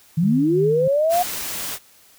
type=linear sweep; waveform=sine; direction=up; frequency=150 to 729 Hz; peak=-15 dBFS; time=0.17-1.23 s; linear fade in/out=10 ms
type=tone with tremolo; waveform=sine; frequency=155 Hz; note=D#3; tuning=6 cents flat; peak=-20 dBFS; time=0.23-0.88 s; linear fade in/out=5 ms; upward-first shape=sine; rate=3.1 Hz; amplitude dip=50%
type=noise; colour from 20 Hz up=white; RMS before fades=-28 dBFS; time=1.09-1.79 s; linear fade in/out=50 ms
effects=white hiss -52 dBFS RMS until 2.18 s